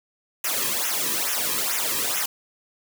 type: noise with flanger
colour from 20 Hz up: white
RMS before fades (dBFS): -25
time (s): 0.44-2.26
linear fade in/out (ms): 5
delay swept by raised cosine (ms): 0.22 to 1.42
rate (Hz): 2.3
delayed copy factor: -0.85
effects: none